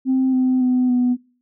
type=tone with pitch steps; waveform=sine; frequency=261.6 / 256.8 / 252.1 / 247.5 Hz; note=C4 / C4 / B3 / B3; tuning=0 / -32 / +36 / +4 cents; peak=-13 dBFS; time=0.05-1.17 s; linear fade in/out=50 ms; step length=280 ms; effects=noise-tail reverb RT60 0.4 s tail -20 dB re dry + tanh soft clip ceiling -11 dBFS